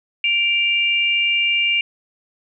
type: tone pair together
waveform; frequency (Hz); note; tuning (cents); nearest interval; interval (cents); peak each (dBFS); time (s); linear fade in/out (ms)
sine; 2349 / 2804; D7 / F7; 0 / +6; minor third; 306; -18; 0.24-1.81; 2
effects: none